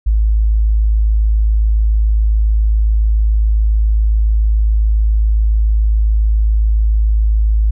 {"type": "tone", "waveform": "sine", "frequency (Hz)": 53.6, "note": "A1", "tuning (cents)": -45, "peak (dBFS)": -9, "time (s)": [0.06, 7.71], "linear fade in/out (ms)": 10, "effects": []}